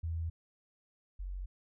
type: tone pair in turn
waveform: sine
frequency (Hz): 82.41 / 46.25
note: E2 / F#1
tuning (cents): 0 / 0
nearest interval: minor seventh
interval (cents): 1000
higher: first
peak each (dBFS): -33 / -37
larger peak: first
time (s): 0.03-0.3 / 1.19-1.46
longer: neither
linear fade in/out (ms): 10
effects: none